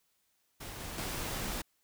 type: noise with level steps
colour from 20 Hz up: pink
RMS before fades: -44 / -42 / -37 dBFS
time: 0.6-1.62 s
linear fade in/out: 10 ms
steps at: 0.8 / 0.98 s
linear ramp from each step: 2 ms
effects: white hiss -75 dBFS RMS until 1.83 s